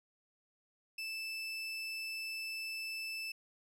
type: tone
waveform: 30% pulse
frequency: 2637 Hz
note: E7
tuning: in tune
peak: -36 dBFS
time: 0.98-3.32 s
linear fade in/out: 5 ms
effects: low-pass 12000 Hz 12 dB/octave